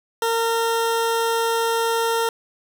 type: tone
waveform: 20% pulse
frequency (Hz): 458.5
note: A#4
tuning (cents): -29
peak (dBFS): -14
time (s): 0.22-2.29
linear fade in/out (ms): 2
effects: none